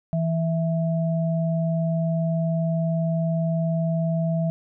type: tone pair together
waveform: sine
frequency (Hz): 163.78 / 657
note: E3 / E5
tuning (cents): -11 / -6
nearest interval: 2 octaves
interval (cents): 2405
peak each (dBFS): -21 / -28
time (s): 0.13-4.5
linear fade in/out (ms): 0
effects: none